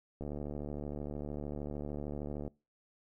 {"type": "click train", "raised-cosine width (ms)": 2, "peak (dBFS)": -27, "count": 167, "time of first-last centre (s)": [0.21, 2.478], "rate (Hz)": 73.2, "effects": ["noise-tail reverb RT60 0.3 s tail -24 dB re dry"]}